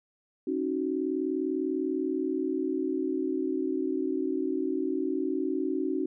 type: tone cluster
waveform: sine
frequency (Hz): 272.6 / 312.5 / 372.7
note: C#4 / D#4 / F#4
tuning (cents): -29 / +8 / +13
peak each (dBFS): -31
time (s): 0.47-6.06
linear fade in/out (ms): 5
effects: none